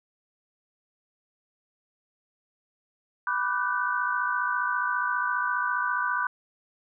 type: chord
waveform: sine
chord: G major seventh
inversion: first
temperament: equal with one note detuned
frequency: 987.8 / 1174.7 / 1480 / 1534.8 Hz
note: B5 / D6 / F#6 / G6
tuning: 0 / 0 / 0 / -37 cents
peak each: -30 dBFS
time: 3.27-6.27 s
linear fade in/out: 2 ms
effects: none